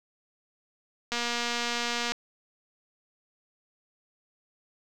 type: click train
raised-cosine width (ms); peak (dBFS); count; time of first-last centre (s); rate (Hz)
0.2; -13; 239; 1.12-2.12; 238
effects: none